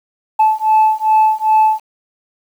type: beating tone pair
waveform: sine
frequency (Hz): 868 / 870.5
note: A5 / A5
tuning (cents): -24 / -19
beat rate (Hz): 2.5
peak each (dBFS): -11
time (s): 0.39-1.8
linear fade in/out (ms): 10
effects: tanh soft clip ceiling -5 dBFS + 7-bit